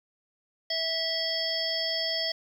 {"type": "harmonic tone", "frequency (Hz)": 655, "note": "E5", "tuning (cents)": -11, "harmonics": [1, 3, 5, 7, 8], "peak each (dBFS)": [-34, -36, -34, -33, -31], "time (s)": [0.7, 2.32], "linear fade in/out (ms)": 5, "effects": ["9-bit"]}